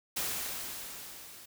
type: noise with level ramp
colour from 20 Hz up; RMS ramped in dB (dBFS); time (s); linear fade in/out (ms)
white; -33 to -51; 0.16-1.46; 10
effects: none